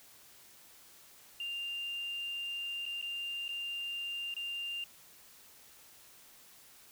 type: tone with dropouts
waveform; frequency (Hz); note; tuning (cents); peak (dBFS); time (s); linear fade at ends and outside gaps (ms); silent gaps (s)
triangle; 2794; F7; 0; -33; 1.4-4.84; 2; 2.855-2.862 / 3.014-3.025 / 3.481-3.49 / 4.341-4.365
effects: tanh soft clip ceiling -33 dBFS + white hiss -58 dBFS RMS until 6.91 s

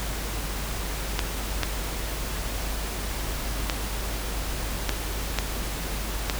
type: clicks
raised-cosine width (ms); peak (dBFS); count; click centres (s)
0.2; -6; 6; 1.192 / 1.633 / 3.698 / 4.893 / 5.387 / 6.298
effects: added 50 Hz sine -30 dBFS peak until 6.39 s + pink hiss -33 dBFS RMS until 6.39 s

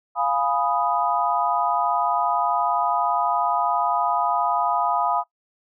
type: chord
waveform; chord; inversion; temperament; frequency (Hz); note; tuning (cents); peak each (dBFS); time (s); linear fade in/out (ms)
sine; F half-diminished seventh; none; equal; 698.5 / 830.6 / 987.8 / 1244.5; F5 / Ab5 / Cb6 / Eb6; 0 / 0 / 0 / 0; -25; 0.15-5.24; 50
effects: noise-tail reverb RT60 0.1 s tail -18 dB re dry

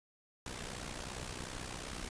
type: noise with amplitude modulation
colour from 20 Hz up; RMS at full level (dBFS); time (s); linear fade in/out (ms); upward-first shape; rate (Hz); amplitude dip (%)
pink; -40; 0.46-2.09; 2; sine; 62.6; 70
effects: resampled to 22050 Hz

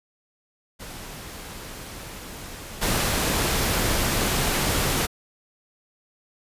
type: noise with level steps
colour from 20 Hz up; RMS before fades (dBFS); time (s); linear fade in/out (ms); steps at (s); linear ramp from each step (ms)
pink; -38 / -23; 0.79-5.07; 20; 2.81; 20
effects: resampled to 32000 Hz

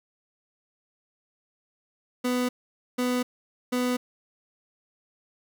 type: tone bursts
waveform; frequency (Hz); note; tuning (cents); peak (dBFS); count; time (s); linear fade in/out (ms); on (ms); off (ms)
30% pulse; 248.7; B3; +12; -21; 3; 2.24-3.97; 10; 250; 490
effects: none

